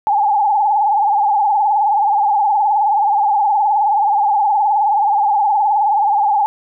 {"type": "tone with vibrato", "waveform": "sine", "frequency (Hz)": 830.6, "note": "G#5", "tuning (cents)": 0, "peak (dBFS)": -11, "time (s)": [0.07, 6.46], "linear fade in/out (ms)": 0, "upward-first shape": "triangle", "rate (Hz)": 19, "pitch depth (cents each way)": 110, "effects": []}